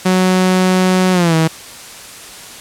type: tone with pitch glide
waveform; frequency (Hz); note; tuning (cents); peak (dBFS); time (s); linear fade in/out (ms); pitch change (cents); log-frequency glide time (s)
sawtooth; 185 to 161.05; F#3 to E3; 0 to -40; -6; 0.05-1.48; 10; -240; 1.12-1.35
effects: white hiss -33 dBFS RMS until 2.6 s + low-pass 10000 Hz 12 dB/octave